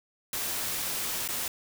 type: noise with dropouts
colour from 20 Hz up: white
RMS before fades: -32 dBFS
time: 0.33-1.48 s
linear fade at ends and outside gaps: 2 ms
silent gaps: 1.278-1.287 s
effects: none